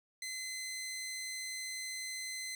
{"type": "tone", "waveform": "15% pulse", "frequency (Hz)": 2048, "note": "C7", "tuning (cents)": -38, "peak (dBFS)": -33, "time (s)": [0.22, 2.55], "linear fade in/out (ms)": 2, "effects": []}